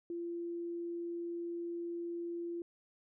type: tone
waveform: sine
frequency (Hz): 342.4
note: F4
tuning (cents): -34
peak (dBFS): -37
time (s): 0.1-2.62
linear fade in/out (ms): 2
effects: none